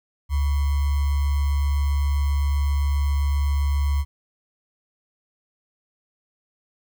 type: tone with sample-and-hold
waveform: sine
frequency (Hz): 71.2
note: C#2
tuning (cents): +47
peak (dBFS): -18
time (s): 0.29-4.05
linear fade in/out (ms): 50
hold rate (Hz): 1050
effects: none